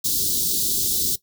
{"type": "band-stop noise", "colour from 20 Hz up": "white", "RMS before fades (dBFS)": -22, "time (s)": [0.04, 1.16], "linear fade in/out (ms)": 10, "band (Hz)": [420, 3600], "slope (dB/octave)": 48, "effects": ["noise-tail reverb RT60 0.1 s tail -17 dB re dry"]}